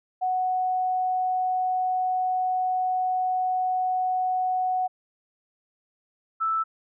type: tone pair in turn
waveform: sine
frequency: 740 / 1318.5 Hz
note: F#5 / E6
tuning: 0 / 0 cents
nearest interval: minor seventh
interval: 1000 cents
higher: second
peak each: -22 dBFS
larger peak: neither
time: 0.21-4.88 / 6.4-6.64 s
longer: first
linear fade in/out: 20 ms
effects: none